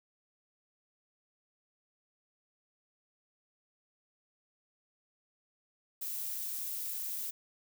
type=noise; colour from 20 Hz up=violet; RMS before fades=-38 dBFS; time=6.01-7.31 s; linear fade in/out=10 ms; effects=none